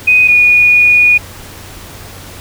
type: tone pair in turn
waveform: sine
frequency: 2495 / 2454 Hz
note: D#7 / D#7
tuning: +4 / -25 cents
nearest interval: unison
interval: 29 cents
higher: first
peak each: -4 dBFS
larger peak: neither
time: 0.07-0.28 / 0.28-1.18 s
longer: second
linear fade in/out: 10 ms
effects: added 94 Hz sine -35 dBFS peak until 2.4 s + pink hiss -32 dBFS RMS until 2.4 s